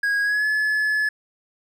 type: tone with pitch glide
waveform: triangle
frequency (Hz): 1645 to 1714.9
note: G#6 to A6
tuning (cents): -17 to -45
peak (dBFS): -17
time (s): 0.03-1.09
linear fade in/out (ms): 5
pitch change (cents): +72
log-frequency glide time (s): 0.22-0.46
effects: none